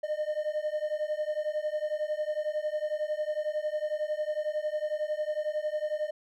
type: beating tone pair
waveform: triangle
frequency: 603 / 614 Hz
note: D5 / D#5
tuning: +46 / -23 cents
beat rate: 11 Hz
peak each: -30 dBFS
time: 0.03-6.11 s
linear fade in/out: 10 ms
effects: none